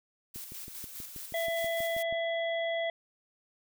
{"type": "noise with tremolo", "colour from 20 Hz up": "blue", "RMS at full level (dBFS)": -42, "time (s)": [0.34, 2.03], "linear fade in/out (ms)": 10, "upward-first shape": "square", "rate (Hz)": 4.9, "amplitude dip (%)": 40}
{"type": "click train", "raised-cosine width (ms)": 3, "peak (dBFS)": -34, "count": 12, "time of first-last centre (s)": [0.36, 2.126], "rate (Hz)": 6.23}
{"type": "harmonic tone", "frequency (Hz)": 667, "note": "E5", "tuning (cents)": 20, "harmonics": [1, 3, 5], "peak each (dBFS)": [-30, -36, -41], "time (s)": [1.34, 2.9], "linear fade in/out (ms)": 2}
{"effects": []}